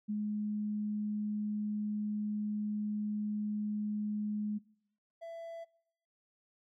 sine / triangle tone pair in turn, 210 / 666.7 Hz, G#3 / E5, +19 / +19 cents, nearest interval octave + minor sixth, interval 2000 cents, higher second, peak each -32 / -40 dBFS, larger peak first, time 0.08-4.59 / 5.21-5.65 s, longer first, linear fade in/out 20 ms, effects noise-tail reverb RT60 0.8 s tail -24 dB re dry

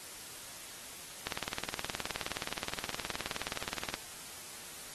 click train, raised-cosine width 0.2 ms, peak -16 dBFS, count 52, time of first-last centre 1.27-3.94 s, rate 19.1 Hz, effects white hiss -47 dBFS RMS until 4.94 s + AAC 32 kbps

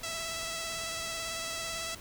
5% pulse tone with vibrato, 659.3 Hz, E5, in tune, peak -23 dBFS, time 0.03-1.95 s, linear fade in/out 5 ms, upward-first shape square, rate 18 Hz, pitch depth 16 cents each way, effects pink hiss -48 dBFS RMS until 2 s

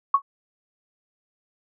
sine tone with exponential decay, 1108.7 Hz, C#6, in tune, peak -10 dBFS, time 0.14-0.22 s, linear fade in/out 5 ms, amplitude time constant 16 ms, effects none

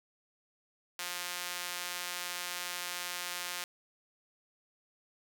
sawtooth tone with high-pass filter, 177.3 Hz, F3, 26 cents sharp, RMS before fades -39 dBFS, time 0.99-3.64 s, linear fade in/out 2 ms, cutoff 1600 Hz, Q 0.51, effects none

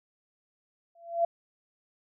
sine tone with exponential growth, 679 Hz, F5, 49 cents flat, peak -19 dBFS, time 0.95-1.25 s, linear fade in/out 5 ms, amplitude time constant 65 ms, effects none

